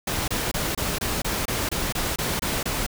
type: noise bursts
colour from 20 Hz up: pink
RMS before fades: -26 dBFS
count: 12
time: 0.07-2.865 s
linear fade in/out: 5 ms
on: 210 ms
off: 25 ms
effects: none